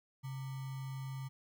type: tone with sample-and-hold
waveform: sine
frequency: 133.8 Hz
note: C3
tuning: 39 cents sharp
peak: -39 dBFS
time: 0.23-1.29 s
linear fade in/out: 20 ms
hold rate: 1050 Hz
effects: none